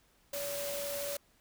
sine tone in noise, 570 Hz, C#5, 48 cents sharp, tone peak -37 dBFS, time 0.33-1.17 s, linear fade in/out 5 ms, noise white, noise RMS -40 dBFS, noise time 0.33-1.17 s, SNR 0 dB, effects pink hiss -68 dBFS RMS until 1.4 s

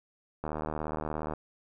click train, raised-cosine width 1 ms, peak -20 dBFS, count 70, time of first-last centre 0.44-1.336 s, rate 77 Hz, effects none

